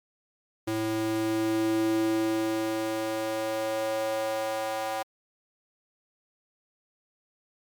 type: tone with high-pass filter sweep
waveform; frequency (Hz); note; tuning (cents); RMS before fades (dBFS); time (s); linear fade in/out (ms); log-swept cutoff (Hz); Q
square; 110; A2; 0; -28; 0.67-5.03; 10; 240 to 690; 3.5
effects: MP3 96 kbps